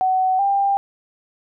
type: tone pair in turn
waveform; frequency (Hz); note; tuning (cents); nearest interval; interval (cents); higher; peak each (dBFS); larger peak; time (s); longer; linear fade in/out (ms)
sine; 750 / 794.6; F#5 / G5; +23 / +23; minor second; 100; second; -15; neither; 0.01-0.39 / 0.39-0.77; neither; 0
effects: none